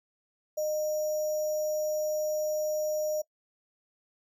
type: tone with sample-and-hold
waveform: sine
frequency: 611 Hz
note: D#5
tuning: 32 cents flat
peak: -27 dBFS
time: 0.57-3.22 s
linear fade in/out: 10 ms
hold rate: 6300 Hz
effects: noise-tail reverb RT60 0.1 s tail -22 dB re dry